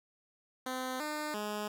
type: tone with pitch steps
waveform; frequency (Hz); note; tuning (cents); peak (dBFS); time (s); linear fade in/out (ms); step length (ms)
10% pulse; 257 / 302.1 / 209.5; C4 / D4 / G#3; -31 / +49 / +15; -27; 0.66-1.68; 5; 340
effects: none